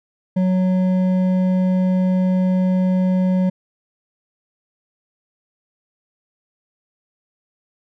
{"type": "tone with hard clipping", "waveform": "triangle", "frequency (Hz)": 184.8, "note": "F#3", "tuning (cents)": -2, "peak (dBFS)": -16, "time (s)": [0.36, 3.5], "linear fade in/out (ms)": 10, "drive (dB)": 11, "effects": []}